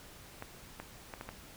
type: clicks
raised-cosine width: 0.5 ms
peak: -26 dBFS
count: 5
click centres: 0.424 / 0.8 / 1.138 / 1.211 / 1.29 s
effects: pink hiss -53 dBFS RMS until 1.56 s